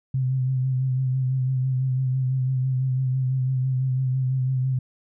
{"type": "tone with vibrato", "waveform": "sine", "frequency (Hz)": 130, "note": "C3", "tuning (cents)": -11, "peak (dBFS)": -20, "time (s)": [0.14, 4.79], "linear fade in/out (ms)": 5, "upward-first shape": "sine", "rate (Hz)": 6, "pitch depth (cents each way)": 34, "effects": []}